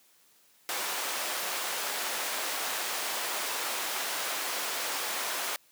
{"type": "high-pass noise", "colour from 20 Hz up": "pink", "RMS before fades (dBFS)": -33, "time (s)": [0.69, 5.56], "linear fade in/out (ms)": 0, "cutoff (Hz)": 670, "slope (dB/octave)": 12, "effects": ["white hiss -63 dBFS RMS until 5.71 s", "high-pass 150 Hz 12 dB/octave"]}